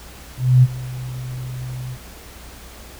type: tone with ADSR envelope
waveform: sine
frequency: 126.8 Hz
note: B2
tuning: 46 cents sharp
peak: -6 dBFS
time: 0.37-1.98 s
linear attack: 260 ms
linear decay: 38 ms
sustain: -20 dB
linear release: 53 ms
effects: added 60 Hz sine -41 dBFS peak until 2.99 s + pink hiss -41 dBFS RMS until 2.99 s